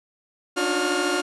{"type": "tone cluster", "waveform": "sawtooth", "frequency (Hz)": [288.7, 302.5, 360.5, 556, 1406], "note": ["D4", "D#4", "F#4", "C#5", "F6"], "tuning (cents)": [-30, -49, -45, 5, 11], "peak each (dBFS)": [-27, -25, -21, -29, -23], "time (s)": [0.56, 1.22], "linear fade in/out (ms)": 20, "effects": ["resampled to 24000 Hz"]}